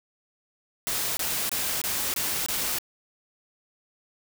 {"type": "noise bursts", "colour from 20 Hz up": "white", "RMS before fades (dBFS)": -28, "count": 6, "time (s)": [0.87, 2.785], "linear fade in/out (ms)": 0, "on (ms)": 300, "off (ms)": 23, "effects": []}